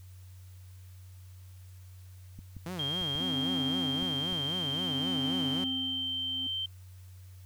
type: clicks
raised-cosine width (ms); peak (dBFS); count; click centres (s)
5; -32; 6; 2.39 / 2.567 / 3.015 / 3.155 / 4.027 / 4.326
type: tone with vibrato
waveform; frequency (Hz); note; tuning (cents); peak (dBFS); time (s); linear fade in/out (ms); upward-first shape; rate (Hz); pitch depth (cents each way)
sawtooth; 159.6; D#3; +44; -32; 2.66-5.64; 0; sine; 3.8; 270
type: tone with pitch glide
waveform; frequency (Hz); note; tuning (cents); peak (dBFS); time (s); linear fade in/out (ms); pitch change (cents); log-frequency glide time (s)
sine; 3208 to 3120; G7 to G7; +39 to -9; -31; 2.79-6.66; 5; -48; 3.31-6.05
type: tone with tremolo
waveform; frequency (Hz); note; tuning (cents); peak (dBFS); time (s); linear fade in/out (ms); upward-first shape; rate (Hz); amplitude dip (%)
triangle; 261.6; C4; 0; -29; 3.2-6.47; 2; sine; 0.58; 85
effects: added 92 Hz sine -47 dBFS peak until 7.45 s + white hiss -63 dBFS RMS until 7.45 s